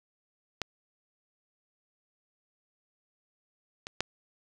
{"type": "clicks", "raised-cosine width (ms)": 0.2, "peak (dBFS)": [-13, -21, -10], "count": 3, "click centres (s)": [0.617, 3.869, 4.006], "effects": ["7-bit"]}